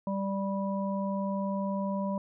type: harmonic tone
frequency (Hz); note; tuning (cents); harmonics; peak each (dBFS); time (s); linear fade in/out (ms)
196; G3; 0; 1 / 3 / 5; -30 / -35 / -37; 0.07-2.18; 2
effects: none